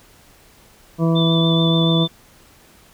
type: harmonic tone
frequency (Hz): 164.81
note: E3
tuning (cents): 0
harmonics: 1 / 2 / 3 / 4 / 6 / 7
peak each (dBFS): -15 / -21 / -25 / -27 / -31 / -32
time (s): 0.98-2.08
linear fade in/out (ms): 50
type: tone with vibrato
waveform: sine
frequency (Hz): 3520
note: A7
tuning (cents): 0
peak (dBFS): -21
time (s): 1.15-2.08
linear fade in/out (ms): 20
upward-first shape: triangle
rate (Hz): 7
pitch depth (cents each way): 25
effects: pink hiss -50 dBFS RMS until 2.93 s